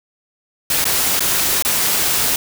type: noise with dropouts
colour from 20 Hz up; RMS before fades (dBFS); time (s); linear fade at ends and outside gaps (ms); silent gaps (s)
white; -17; 0.7-2.36; 2; 0.843-0.853 / 1.195-1.205 / 1.624-1.649
effects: none